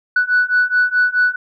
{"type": "beating tone pair", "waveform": "sine", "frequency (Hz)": [1480, 1484.7], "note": ["F#6", "F#6"], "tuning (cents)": [0, 6], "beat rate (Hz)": 4.7, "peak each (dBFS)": [-15, -14], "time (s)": [0.16, 1.36], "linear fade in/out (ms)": 5, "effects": ["tanh soft clip ceiling -7 dBFS"]}